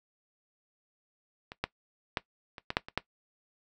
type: clicks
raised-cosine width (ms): 0.3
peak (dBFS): -25 / -13 / -12 / -26 / -16 / -8 / -25 / -11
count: 8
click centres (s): 1.519 / 1.64 / 2.172 / 2.582 / 2.704 / 2.769 / 2.885 / 2.976
effects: noise-tail reverb RT60 0.1 s tail -18 dB re dry